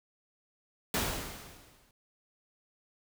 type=noise with exponential decay; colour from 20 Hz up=pink; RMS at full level=-28 dBFS; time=0.94-1.91 s; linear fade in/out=2 ms; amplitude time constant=210 ms; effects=none